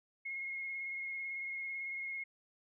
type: tone with vibrato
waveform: sine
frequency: 2157 Hz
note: C#7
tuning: 48 cents flat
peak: -38 dBFS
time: 0.25-2.24 s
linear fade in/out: 10 ms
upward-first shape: sine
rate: 18 Hz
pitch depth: 17 cents each way
effects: none